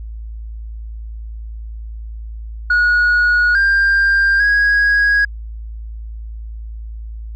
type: tone with pitch steps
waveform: sine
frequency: 1453 / 1594 / 1652 Hz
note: F#6 / G6 / G#6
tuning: -32 / +28 / -10 cents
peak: -8 dBFS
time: 2.7-5.25 s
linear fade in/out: 5 ms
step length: 850 ms
effects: tanh soft clip ceiling -9 dBFS + added 55 Hz sine -26 dBFS peak until 7.35 s